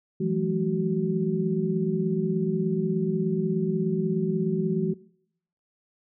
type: tone cluster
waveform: sine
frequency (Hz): 164.7 / 181.3 / 211.3 / 376.1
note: E3 / F#3 / G#3 / F#4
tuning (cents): -1 / -35 / +30 / +28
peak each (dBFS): -28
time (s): 0.2-4.94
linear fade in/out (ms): 10
effects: noise-tail reverb RT60 0.7 s tail -21 dB re dry